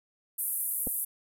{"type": "band-pass noise", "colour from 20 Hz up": "pink", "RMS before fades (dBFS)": -32, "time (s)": [0.38, 1.05], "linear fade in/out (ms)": 10, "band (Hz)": [10000, 14000], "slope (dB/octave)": 48}
{"type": "clicks", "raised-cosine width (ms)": 2, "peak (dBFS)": -24, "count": 2, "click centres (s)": [0.87, 0.874]}
{"effects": []}